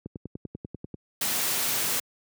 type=click train; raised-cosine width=3 ms; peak=-22 dBFS; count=10; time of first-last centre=0.06-0.942 s; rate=10.2 Hz
type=noise; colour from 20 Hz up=white; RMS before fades=-27 dBFS; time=1.21-2 s; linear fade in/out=5 ms
effects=high-pass 100 Hz 12 dB/octave